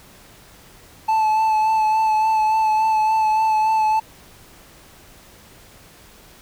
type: tone with vibrato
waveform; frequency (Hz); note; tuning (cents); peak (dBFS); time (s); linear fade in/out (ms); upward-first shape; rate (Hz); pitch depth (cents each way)
triangle; 872; A5; -16; -13; 1.08-4; 10; sine; 3.5; 21
effects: pink hiss -47 dBFS RMS until 6.41 s